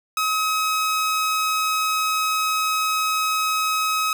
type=tone; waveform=sawtooth; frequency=1274 Hz; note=D#6; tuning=41 cents sharp; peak=-16 dBFS; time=0.17-4.13 s; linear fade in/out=2 ms; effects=none